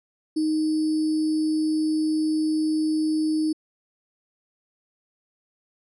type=tone with sample-and-hold; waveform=sine; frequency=311.1 Hz; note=D#4; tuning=in tune; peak=-20 dBFS; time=0.36-3.53 s; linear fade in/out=10 ms; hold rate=4900 Hz; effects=resampled to 24000 Hz